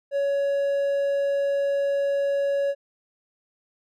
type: tone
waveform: triangle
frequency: 560 Hz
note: C#5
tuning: 18 cents sharp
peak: -19 dBFS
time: 0.11-2.75 s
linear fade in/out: 50 ms
effects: none